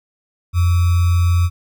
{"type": "tone with sample-and-hold", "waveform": "sine", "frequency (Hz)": 87.31, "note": "F2", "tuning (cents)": 0, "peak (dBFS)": -11, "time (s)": [0.53, 1.5], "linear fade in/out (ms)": 50, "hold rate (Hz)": 1225, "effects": []}